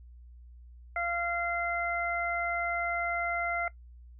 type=harmonic tone; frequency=690 Hz; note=F5; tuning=21 cents flat; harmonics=1 / 2 / 3; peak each=-33 / -33 / -33 dBFS; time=0.96-3.68 s; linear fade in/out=2 ms; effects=noise-tail reverb RT60 0.1 s tail -19 dB re dry + added 60 Hz sine -48 dBFS peak until 4.19 s